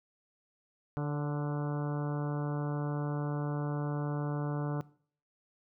harmonic tone with a mistuned harmonic, 146.83 Hz, D3, in tune, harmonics 1 / 2 / 3 / 4 / 5 / 6 / 7 / 8 / 9 / 10, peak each -32 / -38 / -42 / -44 / -46 / -48 / -49 / -50 / -51 / -52 dBFS, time 0.97-4.81 s, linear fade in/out 0 ms, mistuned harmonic 4, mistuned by -24 cents, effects noise-tail reverb RT60 0.5 s tail -20 dB re dry

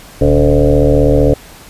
sine tone with frequency modulation, 285.3 Hz, C#4, 50 cents sharp, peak -6 dBFS, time 0.21-1.34 s, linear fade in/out 5 ms, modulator 75.5 Hz, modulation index 3.9, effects pink hiss -37 dBFS RMS until 1.69 s + resampled to 32000 Hz

